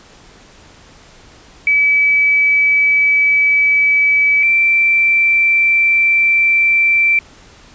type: tone pair in turn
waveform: sine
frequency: 2292 / 2342 Hz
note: D7 / D7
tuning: -43 / -5 cents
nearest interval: unison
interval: 38 cents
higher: second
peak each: -9 dBFS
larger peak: neither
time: 1.67-4.43 / 4.43-7.19 s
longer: neither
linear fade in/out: 2 ms
effects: pink hiss -43 dBFS RMS until 7.74 s + resampled to 16000 Hz